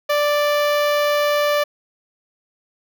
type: tone with notch filter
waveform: sawtooth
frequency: 587.3 Hz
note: D5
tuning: in tune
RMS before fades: -18 dBFS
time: 0.09-1.64 s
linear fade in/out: 10 ms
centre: 8200 Hz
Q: 0.83
effects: none

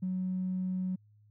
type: tone with tanh clipping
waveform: triangle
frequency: 185 Hz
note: F#3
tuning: in tune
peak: -30 dBFS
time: 0.02-0.96 s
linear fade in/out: 10 ms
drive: 4 dB
effects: added 105 Hz sine -59 dBFS peak until 1.3 s

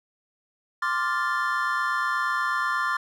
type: chord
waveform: triangle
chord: D minor seventh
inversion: third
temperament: equal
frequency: 1046.5 / 1174.7 / 1396.9 / 1760 Hz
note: C6 / D6 / F6 / A6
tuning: 0 / 0 / 0 / 0 cents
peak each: -27 dBFS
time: 0.82-2.97 s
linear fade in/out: 5 ms
effects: none

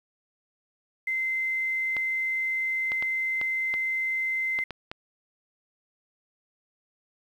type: tone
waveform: sine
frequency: 2072 Hz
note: C7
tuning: 17 cents flat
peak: -25 dBFS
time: 1.07-4.64 s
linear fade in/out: 5 ms
type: clicks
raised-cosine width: 0.3 ms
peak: -19 dBFS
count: 8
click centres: 1.967 / 2.919 / 3.025 / 3.414 / 3.74 / 4.589 / 4.707 / 4.915 s
effects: 9-bit

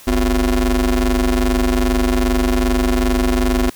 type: ring-modulated tone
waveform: 30% pulse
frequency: 105.5 Hz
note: G#2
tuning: 28 cents sharp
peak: -8 dBFS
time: 0.07-3.7 s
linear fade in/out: 5 ms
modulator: 147 Hz
effects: white hiss -42 dBFS RMS until 3.75 s

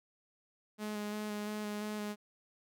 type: tone with vibrato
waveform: sawtooth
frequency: 210.1 Hz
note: G#3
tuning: 20 cents sharp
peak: -33 dBFS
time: 0.78-2.16 s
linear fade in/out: 50 ms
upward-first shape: square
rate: 2.9 Hz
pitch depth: 14 cents each way
effects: none

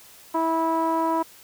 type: tone with low-pass filter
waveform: sawtooth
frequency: 326.2 Hz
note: E4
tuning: 18 cents flat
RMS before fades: -23 dBFS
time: 0.34-1.23 s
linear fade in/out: 10 ms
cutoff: 1000 Hz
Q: 4.4
effects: white hiss -49 dBFS RMS until 1.43 s

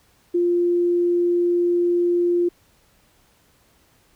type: tone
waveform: sine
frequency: 349.2 Hz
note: F4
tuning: in tune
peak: -16 dBFS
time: 0.34-2.49 s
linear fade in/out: 10 ms
effects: pink hiss -59 dBFS RMS until 4.15 s

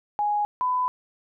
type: tone pair in turn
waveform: sine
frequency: 830.6 / 1002.1 Hz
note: G#5 / B5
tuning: 0 / +25 cents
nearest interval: minor third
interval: 325 cents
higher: second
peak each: -21 dBFS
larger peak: neither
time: 0.19-0.45 / 0.61-0.88 s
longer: second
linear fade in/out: 0 ms
effects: none

